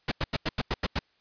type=noise bursts; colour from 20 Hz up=pink; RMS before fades=-27 dBFS; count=8; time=0.08-0.991 s; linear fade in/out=5 ms; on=36 ms; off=89 ms; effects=white hiss -68 dBFS RMS until 1.2 s + resampled to 11025 Hz